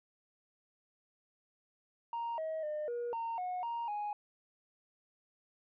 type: tone with pitch steps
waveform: sine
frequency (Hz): 933 / 636 / 605 / 478.3 / 918 / 728 / 935 / 831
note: A#5 / D#5 / D#5 / A#4 / A#5 / F#5 / A#5 / G#5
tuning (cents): +1 / +38 / -49 / +44 / -27 / -28 / +5 / +1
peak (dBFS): -33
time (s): 2.13-4.13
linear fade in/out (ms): 2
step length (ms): 250
effects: tanh soft clip ceiling -33 dBFS